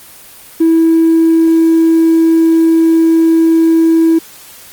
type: tone with hard clipping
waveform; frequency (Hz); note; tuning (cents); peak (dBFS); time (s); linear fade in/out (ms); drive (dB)
sine; 326.9; E4; -14; -6; 0.6-4.19; 10; 1
effects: white hiss -36 dBFS RMS until 4.72 s + Opus 24 kbps